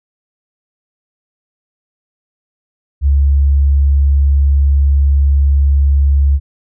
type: tone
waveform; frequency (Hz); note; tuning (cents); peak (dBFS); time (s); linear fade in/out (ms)
sine; 70; C#2; +18; -7; 3.01-6.4; 50
effects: none